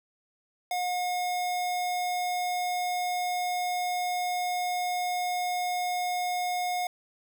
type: tone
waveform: square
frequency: 720 Hz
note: F#5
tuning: 47 cents flat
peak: -28 dBFS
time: 0.71-6.87 s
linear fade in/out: 2 ms
effects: none